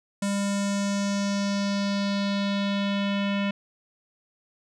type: tone with low-pass filter sweep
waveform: square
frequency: 200 Hz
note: G3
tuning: 35 cents sharp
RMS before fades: -26 dBFS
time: 0.22-3.51 s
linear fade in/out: 5 ms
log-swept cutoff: 8500 to 2800 Hz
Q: 2.7
effects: none

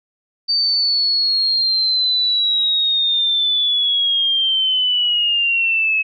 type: linear sweep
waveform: sine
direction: down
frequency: 4612 to 2569 Hz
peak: -14 dBFS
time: 0.48-6.03 s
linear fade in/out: 20 ms
effects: none

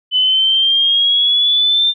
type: exponential sweep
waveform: sine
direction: up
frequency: 3000 to 3602 Hz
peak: -10 dBFS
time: 0.11-1.94 s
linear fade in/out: 50 ms
effects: none

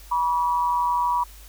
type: tone pair together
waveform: sine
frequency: 970 / 1142.1 Hz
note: B5 / D6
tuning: -31 / -49 cents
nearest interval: minor third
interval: 282 cents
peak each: -20 / -27 dBFS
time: 0.11-1.24 s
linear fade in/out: 10 ms
effects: added 50 Hz sine -43 dBFS peak until 1.48 s + white hiss -49 dBFS RMS until 1.48 s

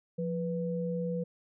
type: tone pair together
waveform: sine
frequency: 174.39 / 492.4 Hz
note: F3 / B4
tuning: -2 / -5 cents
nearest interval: octave + tritone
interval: 1797 cents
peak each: -32 / -34 dBFS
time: 0.18-1.24 s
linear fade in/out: 10 ms
effects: none

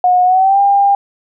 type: tone with pitch glide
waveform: sine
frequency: 725 to 799.8 Hz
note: F#5 to G5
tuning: -35 to +35 cents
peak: -7 dBFS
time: 0.04-0.95 s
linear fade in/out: 2 ms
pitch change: +170 cents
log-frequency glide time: 0.24-0.6 s
effects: none

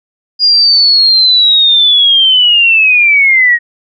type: linear sweep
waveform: sine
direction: down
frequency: 4875 to 1868 Hz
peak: -4 dBFS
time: 0.39-3.59 s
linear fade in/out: 50 ms
effects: none

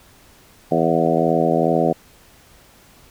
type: harmonic tone with a mistuned harmonic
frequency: 82.41 Hz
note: E2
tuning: in tune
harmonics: 2 / 3 / 4 / 5 / 6 / 7 / 8 / 9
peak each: -23 / -23 / -23 / -23 / -23 / -23 / -23 / -23 dBFS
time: 0.71-1.93 s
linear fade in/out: 10 ms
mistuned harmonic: 9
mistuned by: -20 cents
effects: pink hiss -50 dBFS RMS until 3.1 s

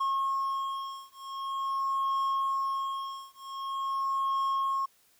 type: beating tone pair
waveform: triangle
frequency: 1084 / 1084.45 Hz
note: C#6 / C#6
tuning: -39 / -38 cents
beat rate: 0.45 Hz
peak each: -30 dBFS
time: 0-4.86 s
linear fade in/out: 10 ms
effects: white hiss -65 dBFS RMS until 5.19 s

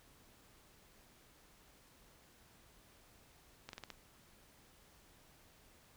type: slowing click train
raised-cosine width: 0.2 ms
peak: -29 dBFS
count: 5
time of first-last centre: 3.69-3.903 s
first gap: 42 ms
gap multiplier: 1.16
effects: pink hiss -65 dBFS RMS until 5.96 s

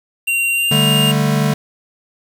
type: tone with pitch glide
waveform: square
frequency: 2758 to 2814 Hz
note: F7 to F7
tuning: -22 to +12 cents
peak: -15 dBFS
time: 0.27-1.12 s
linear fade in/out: 10 ms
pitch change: +34 cents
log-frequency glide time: 0.53-0.77 s
type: chord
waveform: square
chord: D suspended fourth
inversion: none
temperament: equal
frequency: 146.83 / 196 / 220 Hz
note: D3 / G3 / A3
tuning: 0 / 0 / 0 cents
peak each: -16 / -21 / -20 dBFS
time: 0.71-1.54 s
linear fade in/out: 5 ms
effects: 7-bit

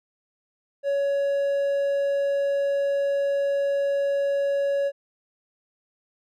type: tone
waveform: triangle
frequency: 560 Hz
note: C#5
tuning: 18 cents sharp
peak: -19 dBFS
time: 0.83-4.92 s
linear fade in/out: 50 ms
effects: none

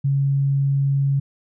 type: tone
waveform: sine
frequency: 138.59 Hz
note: C#3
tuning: in tune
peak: -16 dBFS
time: 0.04-1.2 s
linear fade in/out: 10 ms
effects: none

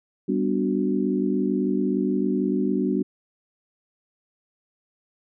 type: chord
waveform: sine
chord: G major seventh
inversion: none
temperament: equal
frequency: 196 / 246.9 / 293.7 / 370 Hz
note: G3 / B3 / D4 / F#4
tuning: 0 / 0 / 0 / 0 cents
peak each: -25 / -26 / -26 / -27 dBFS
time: 0.28-3.03 s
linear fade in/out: 10 ms
effects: none

